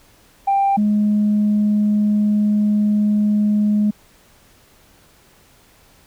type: tone pair in turn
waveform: sine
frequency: 790 / 209.2 Hz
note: G5 / G#3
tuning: +13 / +13 cents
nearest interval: octave + major seventh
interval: 2300 cents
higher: first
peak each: -12 dBFS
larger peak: neither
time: 0.47-0.77 / 0.77-3.91 s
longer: second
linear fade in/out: 10 ms
effects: tanh soft clip ceiling -10 dBFS + pink hiss -52 dBFS RMS until 6.06 s